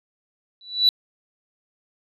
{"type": "tone with exponential growth", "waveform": "sine", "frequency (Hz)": 3951, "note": "B7", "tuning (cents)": 0, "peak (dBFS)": -8, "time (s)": [0.61, 0.89], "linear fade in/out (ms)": 1, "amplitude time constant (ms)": 60, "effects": ["tanh soft clip ceiling -8 dBFS"]}